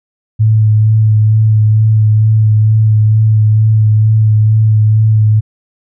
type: tone with vibrato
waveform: sine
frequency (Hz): 108.5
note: A2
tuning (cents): -24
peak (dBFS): -5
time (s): 0.39-5.41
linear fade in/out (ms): 20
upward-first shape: sine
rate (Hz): 2.2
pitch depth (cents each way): 18
effects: none